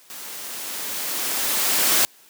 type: noise with level ramp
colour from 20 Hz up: white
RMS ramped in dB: -37 to -17 dBFS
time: 0.1-2.05 s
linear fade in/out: 0 ms
effects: white hiss -52 dBFS RMS until 2.29 s + high-pass 200 Hz 12 dB/octave